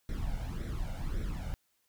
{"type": "noise with flanger", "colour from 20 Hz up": "brown", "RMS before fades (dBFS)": -35, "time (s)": [0.09, 1.54], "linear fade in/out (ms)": 0, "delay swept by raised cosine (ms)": [0.52, 1.4], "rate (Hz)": 1.8, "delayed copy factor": 0.7, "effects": ["white hiss -75 dBFS RMS until 1.88 s"]}